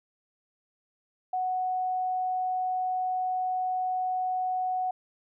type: tone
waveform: sine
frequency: 740 Hz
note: F#5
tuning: in tune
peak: -26 dBFS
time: 1.33-4.91 s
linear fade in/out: 5 ms
effects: none